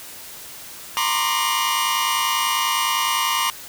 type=tone cluster; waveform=sawtooth; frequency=930 / 1030 / 1080 / 1190 / 2879 Hz; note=A#5 / C6 / C#6 / D6 / F#7; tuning=-4 / -28 / -45 / +22 / -48 cents; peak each=-22 dBFS; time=0.97-3.5 s; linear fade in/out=0 ms; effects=white hiss -38 dBFS RMS until 3.68 s